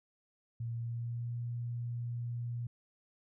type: tone with pitch glide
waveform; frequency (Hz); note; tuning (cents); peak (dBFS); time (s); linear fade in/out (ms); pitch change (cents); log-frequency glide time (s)
sine; 116.54 to 119.33; A#2 to A#2; 0 to +41; -35; 0.6-2.67; 5; +41; 0.75-1.34
effects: none